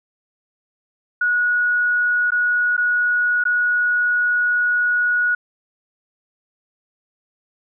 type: tone with dropouts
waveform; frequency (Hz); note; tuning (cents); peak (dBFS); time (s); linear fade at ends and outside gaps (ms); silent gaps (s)
sine; 1458; F#6; -26; -15; 1.21-5.35; 5; 2.306-2.319 / 2.767-2.777 / 3.439-3.452
effects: none